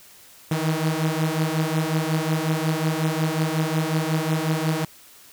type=beating tone pair; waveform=sawtooth; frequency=155.56 / 161.06 Hz; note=D#3 / E3; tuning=0 / -40 cents; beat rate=5.5 Hz; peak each=-20 / -20 dBFS; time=0.51-4.85 s; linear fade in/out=5 ms; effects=white hiss -49 dBFS RMS until 5.32 s